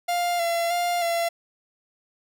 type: tone with vibrato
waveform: 45% pulse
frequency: 690 Hz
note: F5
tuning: 21 cents flat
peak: -22 dBFS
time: 0.08-1.29 s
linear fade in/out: 10 ms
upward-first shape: square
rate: 1.6 Hz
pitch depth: 27 cents each way
effects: none